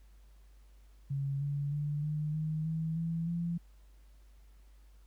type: tone with pitch steps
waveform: sine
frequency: 138.59 / 142.73 / 147 / 151.4 / 155.92 / 160.58 / 165.38 / 170.33 Hz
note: C#3 / D3 / D3 / D#3 / D#3 / E3 / E3 / F3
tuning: 0 / -49 / +2 / -47 / +4 / -45 / +6 / -43 cents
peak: -31 dBFS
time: 1.1-3.58 s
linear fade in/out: 10 ms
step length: 310 ms
effects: added 50 Hz sine -55 dBFS peak until 5.06 s + pink hiss -71 dBFS RMS until 5.06 s